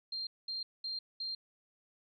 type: tone bursts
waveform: sine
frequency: 4186 Hz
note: C8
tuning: in tune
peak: -36 dBFS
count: 4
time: 0.12-1.35 s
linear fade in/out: 5 ms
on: 150 ms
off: 210 ms
effects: none